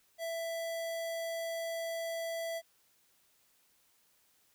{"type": "tone", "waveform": "square", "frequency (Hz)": 663, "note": "E5", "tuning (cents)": 10, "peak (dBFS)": -36, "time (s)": [0.18, 2.62], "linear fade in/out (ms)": 50, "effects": ["white hiss -70 dBFS RMS until 4.54 s"]}